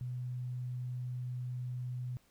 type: tone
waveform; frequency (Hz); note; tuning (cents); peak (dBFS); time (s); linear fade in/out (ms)
sine; 124.8; B2; +19; -36; 0.01-2.17; 0
effects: pink hiss -69 dBFS RMS until 2.3 s